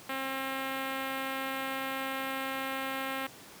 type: tone with notch filter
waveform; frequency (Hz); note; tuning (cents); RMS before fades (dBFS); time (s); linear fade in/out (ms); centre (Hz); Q
5% pulse; 267.3; C4; +37; -35; 0.09-3.27; 5; 6300; 0.5
effects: pink hiss -50 dBFS RMS until 3.6 s + high-pass 150 Hz 12 dB/octave